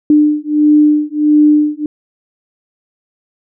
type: beating tone pair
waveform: sine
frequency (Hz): 298.9 / 300.4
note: D4 / D4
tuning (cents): +31 / +39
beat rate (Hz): 1.5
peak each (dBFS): -10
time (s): 0.1-1.86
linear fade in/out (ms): 2
effects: none